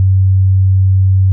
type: tone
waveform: sine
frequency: 95.1 Hz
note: F#2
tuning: 48 cents sharp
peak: -6 dBFS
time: 0-1.32 s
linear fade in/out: 0 ms
effects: none